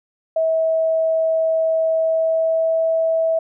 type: tone with pitch glide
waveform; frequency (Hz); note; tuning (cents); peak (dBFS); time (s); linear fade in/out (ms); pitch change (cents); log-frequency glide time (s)
sine; 646 to 650.9; E5 to E5; -35 to -22; -15; 0.36-3.39; 5; +13; 1.95-2.83
effects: none